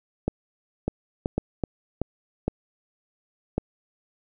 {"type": "two click trains", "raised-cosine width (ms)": 2, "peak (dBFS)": [-10, -11], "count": [4, 4], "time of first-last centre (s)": [[0.28, 3.58], [0.88, 2.016]], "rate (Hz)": [0.909, 2.64], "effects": []}